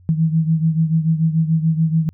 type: beating tone pair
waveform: sine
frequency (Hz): 159.5 / 166.4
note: D#3 / E3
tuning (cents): +43 / +17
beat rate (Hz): 6.9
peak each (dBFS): -15 / -20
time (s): 0.09-2.09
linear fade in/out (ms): 0
effects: added 90 Hz sine -45 dBFS peak until 2.13 s